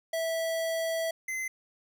square tone pair in turn, 655 / 2056 Hz, E5 / C7, -11 / -31 cents, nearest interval octave + minor sixth, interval 1980 cents, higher second, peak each -29 / -32 dBFS, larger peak first, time 0.13-1.11 / 1.28-1.48 s, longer first, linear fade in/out 5 ms, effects none

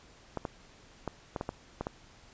clicks, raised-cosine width 1 ms, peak -19 dBFS, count 8, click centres 0.373 / 0.452 / 1.077 / 1.362 / 1.411 / 1.491 / 1.81 / 1.869 s, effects pink hiss -57 dBFS RMS until 2.33 s + resampled to 16000 Hz

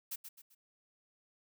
blue noise with echo, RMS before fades -40 dBFS, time 0.11-0.16 s, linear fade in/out 10 ms, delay 130 ms, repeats 3, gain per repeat -8 dB, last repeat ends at 0.55 s, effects none

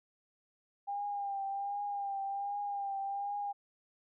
sine tone with vibrato, 801 Hz, G5, 37 cents sharp, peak -34 dBFS, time 0.87-3.53 s, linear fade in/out 20 ms, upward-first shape triangle, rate 1.3 Hz, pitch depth 40 cents each way, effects none

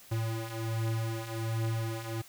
square beating tone pair, 111.9 / 113.2 Hz, A2 / A2, +30 / +50 cents, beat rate 1.3 Hz, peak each -37 / -33 dBFS, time 0.11-2.22 s, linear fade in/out 10 ms, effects white hiss -54 dBFS RMS until 2.28 s

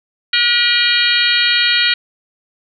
harmonic tone with a mistuned harmonic, 480 Hz, B4, 49 cents flat, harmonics 3 / 4 / 5 / 6 / 7 / 8 / 9, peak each -19 / -19 / -19 / -19 / -19 / -19 / -19 dBFS, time 0.33-1.94 s, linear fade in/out 5 ms, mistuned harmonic 7, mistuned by -83 cents, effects none

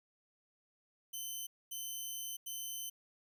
5% pulse tone bursts at uneven times, 3050 Hz, G7, 48 cents flat, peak -32 dBFS, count 3, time 1.13-1.47 / 1.71-2.37 / 2.46-2.9 s, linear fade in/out 10 ms, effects none

